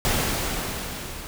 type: noise with level ramp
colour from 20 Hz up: pink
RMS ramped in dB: -22 to -37 dBFS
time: 0.05-1.27 s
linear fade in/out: 0 ms
effects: none